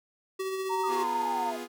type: tone with tremolo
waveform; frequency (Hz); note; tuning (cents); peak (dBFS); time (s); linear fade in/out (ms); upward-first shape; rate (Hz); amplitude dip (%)
square; 381.3; G4; -48; -30; 0.39-1.04; 10; sine; 15; 30
type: tone with pitch glide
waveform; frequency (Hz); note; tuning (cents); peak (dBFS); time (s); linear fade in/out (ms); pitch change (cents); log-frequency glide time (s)
sine; 926 to 917; A#5 to A#5; -12 to -29; -28; 0.69-1.52; 20; -17; 0.91-1.13
type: exponential sweep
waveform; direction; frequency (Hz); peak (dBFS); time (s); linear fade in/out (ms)
sine; down; 1269 to 641; -34; 0.83-1.57; 10
type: chord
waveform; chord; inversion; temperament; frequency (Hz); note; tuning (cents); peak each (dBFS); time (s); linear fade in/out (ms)
sawtooth; F diminished; second; equal; 246.9 / 349.2 / 415.3; Cb4 / F4 / Ab4; 0 / 0 / 0; -36; 0.87-1.68; 50
effects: none